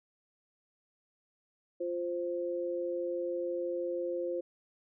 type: tone pair together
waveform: sine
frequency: 349.3 / 523.3 Hz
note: F4 / C5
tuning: 0 / 0 cents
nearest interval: perfect fifth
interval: 700 cents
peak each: -35 / -34 dBFS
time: 1.8-4.41 s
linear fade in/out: 10 ms
effects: none